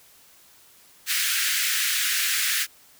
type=high-pass noise; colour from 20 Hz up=pink; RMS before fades=-24 dBFS; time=1.06-2.67 s; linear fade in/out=50 ms; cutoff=1500 Hz; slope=48 dB/octave; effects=white hiss -54 dBFS RMS until 2.99 s